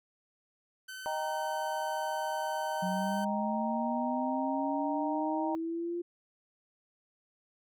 sawtooth tone with pitch glide, 1526 to 1534.8 Hz, G6 to G6, -47 to -37 cents, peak -38 dBFS, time 0.88-3.25 s, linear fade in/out 10 ms, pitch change +10 cents, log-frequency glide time 2.71-2.98 s
sine chord, Eb major, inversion none, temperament equal, 622.3 / 784 / 932.3 Hz, Eb5 / G5 / Bb5, 0 / 0 / 0 cents, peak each -36 / -37 / -35 dBFS, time 1.06-5.55 s, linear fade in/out 0 ms
sine linear sweep, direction up, 181.2 to 348.8 Hz, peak -32 dBFS, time 2.82-6.02 s, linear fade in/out 10 ms
effects none

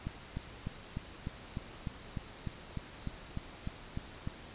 click train, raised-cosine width 5 ms, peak -24 dBFS, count 15, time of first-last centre 0.07-4.274 s, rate 3.33 Hz, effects pink hiss -50 dBFS RMS until 4.54 s + resampled to 8000 Hz

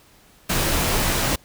pink noise with comb filter, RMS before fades -21 dBFS, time 0.49-1.36 s, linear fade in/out 10 ms, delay 19 ms, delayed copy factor -0.5, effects pink hiss -53 dBFS RMS until 1.44 s

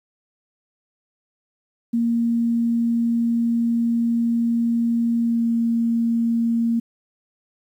sine tone with pitch glide, 233.1 to 231.5 Hz, A#3 to A#3, 0 to -12 cents, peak -17 dBFS, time 1.93-6.8 s, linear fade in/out 10 ms, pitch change -12 cents, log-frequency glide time 5.2-5.47 s, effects 9-bit

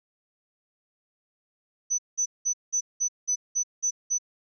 sine tone bursts, 6000 Hz, F#8, 23 cents sharp, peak -22 dBFS, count 9, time 1.9-4.185 s, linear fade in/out 20 ms, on 85 ms, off 190 ms, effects none

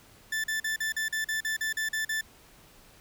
40% pulse tone bursts, 1760 Hz, A6, in tune, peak -27 dBFS, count 12, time 0.32-2.211 s, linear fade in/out 5 ms, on 120 ms, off 41 ms, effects pink hiss -56 dBFS RMS until 3 s

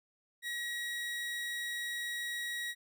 30% pulse tone, 1907 Hz, A#6, 39 cents sharp, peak -33 dBFS, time 0.42-2.75 s, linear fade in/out 50 ms, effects none

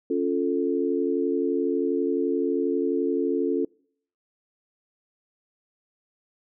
sine chord, Db augmented, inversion none, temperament equal, 277.2 / 349.2 / 440 Hz, Db4 / F4 / A4, 0 / 0 / 0 cents, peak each -26 dBFS, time 0.1-3.65 s, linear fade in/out 5 ms, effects noise-tail reverb RT60 0.6 s tail -26 dB re dry

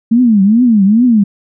sine tone with vibrato, 219.8 Hz, A3, 2 cents flat, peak -5 dBFS, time 0.11-1.24 s, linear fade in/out 10 ms, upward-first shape triangle, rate 2.4 Hz, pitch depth 270 cents each way, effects none

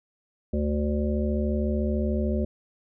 harmonic tone, 73.7 Hz, D2, 7 cents sharp, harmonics 1 / 3 / 5 / 7 / 8, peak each -26 / -27 / -32 / -35 / -34 dBFS, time 0.53-2.45 s, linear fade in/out 5 ms, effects none

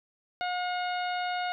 harmonic tone with a mistuned harmonic, 720 Hz, F#5, 47 cents flat, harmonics 1 / 2 / 3 / 4 / 5 / 6, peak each -30 / -36 / -40 / -42 / -44 / -46 dBFS, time 0.41-1.52 s, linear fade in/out 0 ms, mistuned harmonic 5, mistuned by +37 cents, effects none

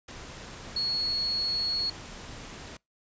sine tone in noise, 4349 Hz, C#8, 34 cents flat, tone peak -26 dBFS, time 0.76-1.9 s, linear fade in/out 5 ms, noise pink, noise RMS -43 dBFS, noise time 0.08-2.77 s, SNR +14 dB, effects noise-tail reverb RT60 0.2 s tail -26 dB re dry + resampled to 16000 Hz

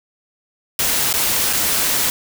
white noise with dropouts, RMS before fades -18 dBFS, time 0.79-2.1 s, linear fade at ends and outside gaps 1 ms, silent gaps 1.128-1.138 / 1.529-1.533 s, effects none

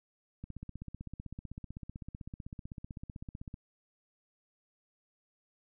click train, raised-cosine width 5 ms, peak -30 dBFS, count 50, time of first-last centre 0.44-3.541 s, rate 15.8 Hz, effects none

